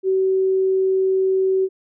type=tone; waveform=sine; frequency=380 Hz; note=F#4; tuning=46 cents sharp; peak=-15 dBFS; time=0.03-1.69 s; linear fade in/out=50 ms; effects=none